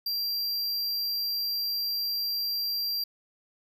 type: tone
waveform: square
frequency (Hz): 4737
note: D8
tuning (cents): +14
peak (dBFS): -28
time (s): 0.06-3.04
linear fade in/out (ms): 5
effects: none